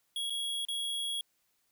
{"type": "tone with dropouts", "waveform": "square", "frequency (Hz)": 3322, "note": "G#7", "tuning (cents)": 0, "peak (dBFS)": -33, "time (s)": [0.16, 1.21], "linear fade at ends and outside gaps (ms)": 2, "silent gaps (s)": [[0.298, 0.304], [0.651, 0.685]], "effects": ["white hiss -75 dBFS RMS until 1.71 s"]}